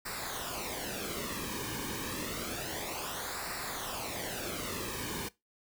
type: noise with flanger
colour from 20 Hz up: pink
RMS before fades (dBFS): -38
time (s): 0.05-5.29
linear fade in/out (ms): 10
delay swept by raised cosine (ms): 0.31 to 1.51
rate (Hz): 0.29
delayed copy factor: -0.7
effects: noise-tail reverb RT60 0.2 s tail -20 dB re dry